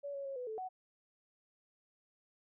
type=tone with pitch steps; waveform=sine; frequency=568 / 556 / 546 / 497.8 / 437.8 / 745 Hz; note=C#5 / C#5 / C#5 / B4 / A4 / F#5; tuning=+42 / +5 / -26 / +14 / -9 / +12 cents; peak=-39 dBFS; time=0.03-0.69 s; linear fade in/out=20 ms; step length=110 ms; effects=none